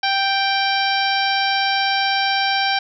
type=harmonic tone; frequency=784 Hz; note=G5; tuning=in tune; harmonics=1 / 2 / 3 / 4 / 5 / 6 / 7; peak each=-20 / -23 / -25 / -26 / -27 / -28 / -28 dBFS; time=0.03-2.79 s; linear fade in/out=5 ms; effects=none